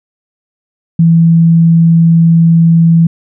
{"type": "tone", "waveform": "sine", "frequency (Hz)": 165.9, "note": "E3", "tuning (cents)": 11, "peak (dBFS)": -3, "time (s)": [0.99, 3.07], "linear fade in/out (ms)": 5, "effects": []}